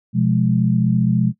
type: chord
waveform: sine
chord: F diminished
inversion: second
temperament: just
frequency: 125.72 / 174.61 / 209.5 Hz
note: Cb3 / F3 / Ab3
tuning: +31 / 0 / +15 cents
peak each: -18 dBFS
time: 0.13-1.33 s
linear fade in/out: 50 ms
effects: noise-tail reverb RT60 0.1 s tail -17 dB re dry